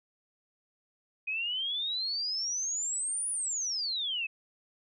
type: exponential two-way sweep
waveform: sine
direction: up then down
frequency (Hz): 2489 to 9880 to 2537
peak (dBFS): -30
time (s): 1.27-4.27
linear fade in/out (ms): 10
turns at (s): 3.3
effects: none